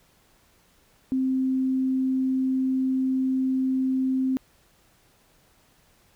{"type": "tone", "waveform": "sine", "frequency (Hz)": 261.6, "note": "C4", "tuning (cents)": 0, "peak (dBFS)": -21, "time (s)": [1.12, 4.37], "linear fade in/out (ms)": 0, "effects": ["pink hiss -61 dBFS RMS until 6.15 s"]}